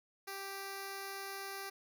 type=tone with notch filter; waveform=5% pulse; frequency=392 Hz; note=G4; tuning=in tune; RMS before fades=-44 dBFS; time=0.27-1.7 s; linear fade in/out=10 ms; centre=3200 Hz; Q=1.4; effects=none